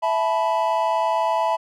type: chord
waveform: triangle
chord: E suspended fourth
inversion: none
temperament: equal with one note detuned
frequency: 659.3 / 867.9 / 987.8 Hz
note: E5 / A5 / B5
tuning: 0 / -24 / 0 cents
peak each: -21 dBFS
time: 0.02-1.57 s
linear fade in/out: 20 ms
effects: none